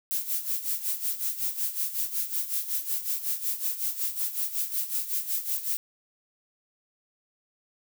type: noise with tremolo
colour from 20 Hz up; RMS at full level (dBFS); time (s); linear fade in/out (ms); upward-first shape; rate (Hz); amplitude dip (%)
violet; -27; 0.11-5.77; 0; sine; 5.4; 75
effects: none